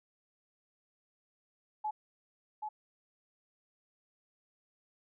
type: tone with echo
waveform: sine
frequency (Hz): 853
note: G#5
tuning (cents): +46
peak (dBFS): -32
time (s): 1.84-1.91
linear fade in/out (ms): 10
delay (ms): 780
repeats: 1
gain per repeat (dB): -4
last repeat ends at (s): 2.69
effects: none